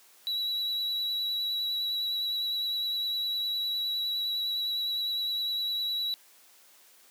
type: tone with vibrato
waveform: triangle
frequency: 3912 Hz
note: B7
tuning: 17 cents flat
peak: -27 dBFS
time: 0.27-6.14 s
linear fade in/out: 0 ms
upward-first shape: triangle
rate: 9.8 Hz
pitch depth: 20 cents each way
effects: white hiss -58 dBFS RMS until 7.1 s + high-pass 300 Hz 12 dB/octave